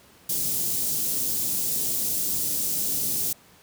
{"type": "band-stop noise", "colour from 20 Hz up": "white", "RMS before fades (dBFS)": -26, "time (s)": [0.29, 3.33], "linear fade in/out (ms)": 5, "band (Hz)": [340, 6200], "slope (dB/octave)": 12, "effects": ["pink hiss -54 dBFS RMS until 3.62 s", "high-pass 80 Hz 12 dB/octave"]}